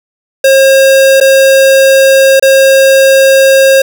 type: tone with dropouts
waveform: square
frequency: 538 Hz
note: C5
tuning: 48 cents sharp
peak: -3 dBFS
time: 0.44-3.82 s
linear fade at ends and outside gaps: 5 ms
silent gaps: 1.202-1.21 / 2.397-2.424 s
effects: none